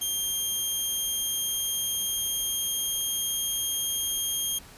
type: tone with pitch glide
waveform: 10% pulse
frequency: 3200 to 3222 Hz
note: G7 to G7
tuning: +35 to +47 cents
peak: -19 dBFS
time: 0.01-4.59 s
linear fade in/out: 10 ms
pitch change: +12 cents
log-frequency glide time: 0.24-3.49 s
effects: pink hiss -49 dBFS RMS until 4.77 s + resampled to 32000 Hz